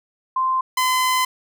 sine / sawtooth tone pair in turn, 1042 / 1021.7 Hz, C6 / C6, -7 / -42 cents, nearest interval unison, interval 35 cents, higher first, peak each -17 / -13 dBFS, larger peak second, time 0.36-0.61 / 0.77-1.25 s, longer second, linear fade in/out 5 ms, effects none

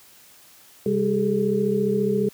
sine tone cluster, 131.4 / 199.7 / 397.3 / 431.9 Hz, C3 / G3 / G4 / A4, +8 / +32 / +23 / -32 cents, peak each -31 / -23 / -25 / -23 dBFS, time 0.86-2.29 s, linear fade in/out 2 ms, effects white hiss -51 dBFS RMS until 2.33 s + high-pass 60 Hz 12 dB/octave

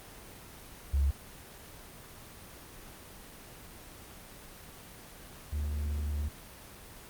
sine / triangle tone pair in turn, 69.3 / 73.57 Hz, C#2 / D2, 0 / +4 cents, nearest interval minor second, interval 104 cents, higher second, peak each -24 / -28 dBFS, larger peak first, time 0.93-1.11 / 5.52-6.29 s, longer second, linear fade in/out 10 ms, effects pink hiss -49 dBFS RMS until 7.09 s + Opus 24 kbps

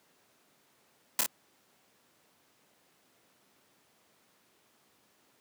white noise with echo, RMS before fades -25 dBFS, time 1.19-1.21 s, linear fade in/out 2 ms, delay 26 ms, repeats 2, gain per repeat -3 dB, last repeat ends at 1.262 s, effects pink hiss -67 dBFS RMS until 5.4 s + high-pass 200 Hz 12 dB/octave

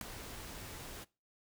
pink noise with ADSR envelope, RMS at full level -34 dBFS, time 0.01-1.05 s, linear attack 3 ms, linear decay 4 ms, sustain -13 dB, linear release 24 ms, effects noise-tail reverb RT60 0.3 s tail -22 dB re dry

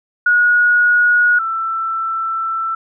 sine tone pair in turn, 1451 / 1332.8 Hz, F#6 / E6, -34 / +19 cents, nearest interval minor second, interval 147 cents, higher first, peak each -9 / -17 dBFS, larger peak first, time 0.26-1.39 / 1.39-2.75 s, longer second, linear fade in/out 5 ms, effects none

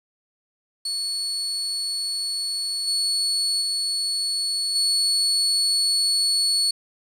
35% pulse tone with level steps, 4406 Hz, C#8, 11 cents flat, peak -23 / -19 / -21 / -17 dBFS, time 0.85-6.71 s, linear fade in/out 5 ms, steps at 2.87 / 3.61 / 4.75 s, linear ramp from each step 10 ms, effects resampled to 32000 Hz + 8-bit

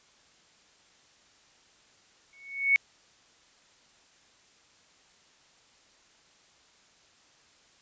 sine tone with exponential growth, 2217 Hz, C#7, in tune, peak -16 dBFS, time 2.33-2.76 s, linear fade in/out 0 ms, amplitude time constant 92 ms, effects white hiss -61 dBFS RMS until 7.81 s + resampled to 16000 Hz

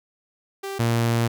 sawtooth tone pair in turn, 392 / 116.54 Hz, G4 / A#2, 0 / 0 cents, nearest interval octave + major sixth, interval 2100 cents, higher first, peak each -25 / -15 dBFS, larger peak second, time 0.63-0.79 / 0.79-1.28 s, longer second, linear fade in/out 10 ms, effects none

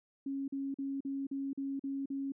sine tone bursts, 274.3 Hz, C#4, 18 cents flat, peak -34 dBFS, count 8, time 0.26-2.321 s, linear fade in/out 5 ms, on 220 ms, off 43 ms, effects none

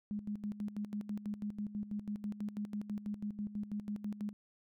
sine tone with tremolo, 207.7 Hz, G#3, in tune, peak -35 dBFS, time 0.11-4.33 s, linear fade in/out 0 ms, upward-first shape square, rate 6.1 Hz, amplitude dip 75%, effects none

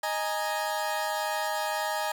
30% pulse chord, D# suspended fourth, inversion none, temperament equal, 622.3 / 830.6 / 932.3 Hz, D#5 / G#5 / A#5, 0 / 0 / 0 cents, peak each -30 / -29 / -31 dBFS, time 0.03-2.12 s, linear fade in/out 5 ms, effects 10-bit

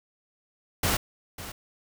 pink noise with echo, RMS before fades -25 dBFS, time 0.83-0.97 s, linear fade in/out 5 ms, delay 550 ms, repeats 1, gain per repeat -14 dB, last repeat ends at 1.52 s, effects none

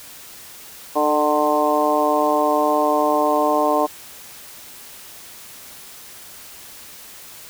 harmonic tone with a mistuned harmonic, 150.2 Hz, D3, 39 cents sharp, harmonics 2 / 3 / 4 / 5 / 6 / 7, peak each -23 / -24 / -20 / -22 / -24 / -22 dBFS, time 0.95-3.87 s, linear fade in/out 20 ms, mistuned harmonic 3, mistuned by -34 cents, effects white hiss -40 dBFS RMS until 7.49 s

